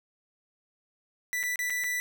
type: tone with dropouts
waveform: 45% pulse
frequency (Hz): 1975.5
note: B6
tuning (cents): 0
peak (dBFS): -28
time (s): 1.33-2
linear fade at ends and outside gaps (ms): 0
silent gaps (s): 1.43-1.436 / 1.558-1.591 / 1.699-1.704 / 1.838-1.842
effects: none